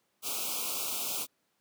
white band-stop noise, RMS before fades -34 dBFS, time 0.22-1.27 s, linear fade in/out 50 ms, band 1400 to 2300 Hz, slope 96 dB/octave, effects pink hiss -75 dBFS RMS until 1.6 s + high-pass 200 Hz 12 dB/octave

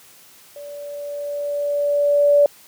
sine tone with level ramp, 578 Hz, D5, 28 cents flat, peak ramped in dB -33 to -9 dBFS, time 0.56-2.46 s, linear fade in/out 2 ms, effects white hiss -48 dBFS RMS until 2.67 s + high-pass 80 Hz 12 dB/octave

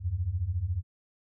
sine beating tone pair, 80.1 / 94.1 Hz, E2 / F#2, -49 / +30 cents, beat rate 14 Hz, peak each -32 / -29 dBFS, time 0-0.83 s, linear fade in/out 50 ms, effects none

